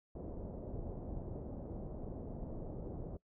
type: low-pass noise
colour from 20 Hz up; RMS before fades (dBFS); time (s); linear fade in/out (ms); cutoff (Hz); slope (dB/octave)
pink; -44; 0.15-3.17; 5; 620; 24
effects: noise-tail reverb RT60 0.1 s tail -21 dB re dry